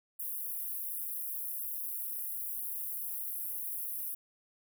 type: high-pass noise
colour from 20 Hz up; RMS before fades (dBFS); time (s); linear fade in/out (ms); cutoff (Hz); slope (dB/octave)
pink; -38; 0.19-4.15; 10; 11000; 48
effects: none